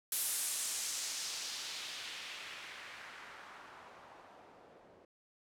blue noise with low-pass filter sweep, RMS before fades -43 dBFS, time 0.12-5.05 s, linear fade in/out 2 ms, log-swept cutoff 12000 to 480 Hz, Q 1.3, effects none

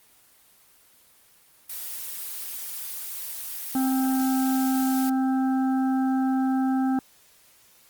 blue noise, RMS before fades -34 dBFS, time 1.69-5.1 s, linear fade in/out 10 ms
harmonic tone, 262.8 Hz, C4, 8 cents sharp, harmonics 1 / 3 / 5 / 6, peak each -21 / -30 / -40 / -42 dBFS, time 3.75-6.99 s, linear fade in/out 2 ms
effects white hiss -57 dBFS RMS until 7.89 s + Opus 24 kbps

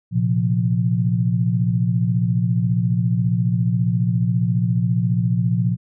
sine chord, Bb suspended second, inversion none, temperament just, 116.54 / 131.11 / 174.81 Hz, Bb2 / C3 / F3, 0 / +4 / +2 cents, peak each -19 / -23 / -20 dBFS, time 0.11-5.77 s, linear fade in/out 50 ms, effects none

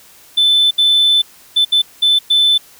triangle tone bursts at uneven times, 3520 Hz, A7, in tune, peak -6 dBFS, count 6, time 0.37-0.71 / 0.78-1.22 / 1.56-1.65 / 1.72-1.82 / 2.02-2.19 / 2.3-2.58 s, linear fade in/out 10 ms, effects tanh soft clip ceiling -4 dBFS + white hiss -44 dBFS RMS until 2.79 s

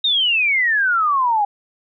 sine exponential sweep, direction down, 3765 to 800 Hz, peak -14 dBFS, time 0.04-1.45 s, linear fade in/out 5 ms, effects none

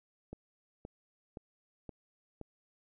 click train, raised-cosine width 2 ms, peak -30 dBFS, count 5, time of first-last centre 0.33-2.413 s, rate 1.92 Hz, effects none

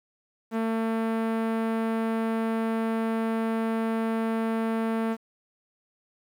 sawtooth tone with low-pass filter, 225 Hz, A3, 39 cents sharp, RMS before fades -27 dBFS, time 0.51-5.17 s, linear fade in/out 50 ms, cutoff 1900 Hz, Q 0.67, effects 9-bit

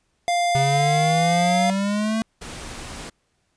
square tone, 698.5 Hz, F5, in tune, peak -19 dBFS, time 0.28-1.7 s, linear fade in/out 0 ms
square exponential sweep, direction up, 133.9 to 225.4 Hz, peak -21 dBFS, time 0.55-2.22 s, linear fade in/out 0 ms
pink noise, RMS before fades -35 dBFS, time 2.41-3.1 s, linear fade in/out 10 ms
effects pink hiss -69 dBFS RMS until 3.56 s + resampled to 22050 Hz

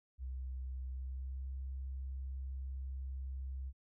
sine tone with pitch glide, 64.5 to 66.12 Hz, C2 to C2, -24 to +19 cents, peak -39 dBFS, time 0.18-3.73 s, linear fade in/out 50 ms, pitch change +43 cents, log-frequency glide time 0.89-1.47 s, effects none

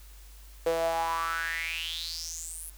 sawtooth tone with high-pass filter sweep, 164.81 Hz, E3, in tune, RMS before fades -32 dBFS, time 0.66-2.7 s, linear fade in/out 5 ms, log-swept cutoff 490 to 11000 Hz, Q 7.2, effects added 50 Hz sine -47 dBFS peak until 2.77 s + white hiss -56 dBFS RMS until 2.77 s

